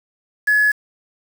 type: tone with quantisation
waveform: sine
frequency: 1700 Hz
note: G#6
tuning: 40 cents sharp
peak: -12 dBFS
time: 0.47-0.72 s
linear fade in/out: 10 ms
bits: 5
effects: none